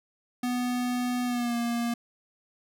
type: tone with pitch glide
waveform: square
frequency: 246.9 to 235.9 Hz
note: B3 to A#3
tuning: 0 to +21 cents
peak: -27 dBFS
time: 0.43-1.94 s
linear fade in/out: 5 ms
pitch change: -79 cents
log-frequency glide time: 1.25-1.56 s
effects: none